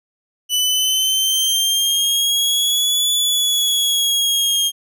sawtooth exponential two-way sweep, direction up then down, 2974 to 3451 to 3222 Hz, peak -12 dBFS, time 0.49-4.72 s, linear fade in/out 50 ms, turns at 3.13 s, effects none

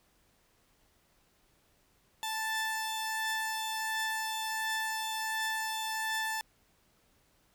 sawtooth tone pair together, 880 / 1761.4 Hz, A5 / A6, 0 / +1 cents, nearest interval octave, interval 1201 cents, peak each -31 / -32 dBFS, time 2.23-6.41 s, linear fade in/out 0 ms, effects pink hiss -69 dBFS RMS until 7.54 s

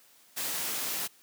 white noise, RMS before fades -33 dBFS, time 0.36-1.08 s, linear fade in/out 20 ms, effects white hiss -60 dBFS RMS until 1.22 s + high-pass 150 Hz 12 dB/octave

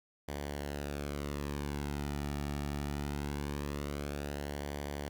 sawtooth tone with flanger, 72 Hz, D2, 34 cents flat, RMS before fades -38 dBFS, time 0.28-5.09 s, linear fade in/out 5 ms, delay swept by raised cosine 0.75 to 1.95 ms, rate 0.22 Hz, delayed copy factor -0.6, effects 11-bit

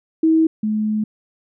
sine tone pair in turn, 321.1 / 214.3 Hz, E4 / A3, -45 / -45 cents, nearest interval perfect fifth, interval 700 cents, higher first, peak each -11 / -17 dBFS, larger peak first, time 0.23-0.47 / 0.63-1.04 s, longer second, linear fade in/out 5 ms, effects none

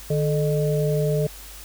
sine tone cluster, 151.7 / 433.8 / 610 Hz, D#3 / A4 / D#5, -44 / -25 / -34 cents, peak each -21 / -24 / -27 dBFS, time 0.1-1.27 s, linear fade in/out 5 ms, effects added 50 Hz sine -42 dBFS peak until 1.64 s + white hiss -42 dBFS RMS until 1.64 s

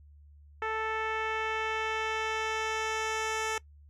10% pulse tone with low-pass filter sweep, 440 Hz, A4, in tune, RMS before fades -32 dBFS, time 0.62-3.58 s, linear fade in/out 2 ms, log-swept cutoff 1800 to 8000 Hz, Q 1, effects noise-tail reverb RT60 0.1 s tail -22 dB re dry + added 73 Hz sine -52 dBFS peak until 3.89 s

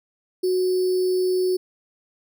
sine tone with sample-and-hold, 368.4 Hz, F#4, 7 cents flat, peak -18 dBFS, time 0.43-1.57 s, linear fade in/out 10 ms, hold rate 4900 Hz, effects none

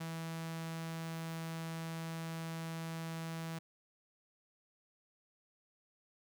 sawtooth tone with notch filter, 163.6 Hz, E3, 13 cents flat, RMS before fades -42 dBFS, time 0-3.59 s, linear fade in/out 10 ms, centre 390 Hz, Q 1.5, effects none

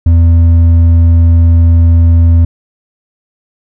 sine tone with hard clipping, 83.9 Hz, E2, 31 cents sharp, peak -4 dBFS, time 0.06-2.45 s, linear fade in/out 5 ms, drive 4 dB, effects none

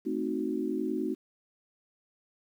sine chord, A diminished seventh, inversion none, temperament equal, 220 / 261.6 / 311.1 / 370 Hz, A3 / C4 / Eb4 / Gb4, 0 / 0 / 0 / 0 cents, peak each -36 / -34 / -33 / -34 dBFS, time 0.05-1.15 s, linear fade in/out 20 ms, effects 10-bit

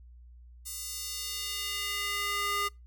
square tone with high-pass filter sweep, 406.4 Hz, G#4, 38 cents flat, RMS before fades -34 dBFS, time 0.65-2.69 s, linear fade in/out 20 ms, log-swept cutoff 7700 to 1100 Hz, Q 1.2, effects noise-tail reverb RT60 0.2 s tail -23 dB re dry + added 60 Hz sine -49 dBFS peak until 2.86 s

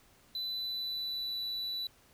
triangle tone with pitch glide, 4000 to 3959 Hz, B7 to B7, +21 to +3 cents, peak -33 dBFS, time 0.35-1.87 s, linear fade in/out 2 ms, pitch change -18 cents, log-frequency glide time 0.46-1.4 s, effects pink hiss -63 dBFS RMS until 2.13 s

